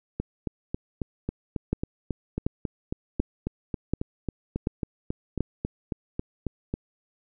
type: two click trains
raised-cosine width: 3 ms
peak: -15 / -11 dBFS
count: 25 / 6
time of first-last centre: 0.2-6.74 / 1.73-5.406 s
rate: 3.67 / 1.36 Hz
effects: none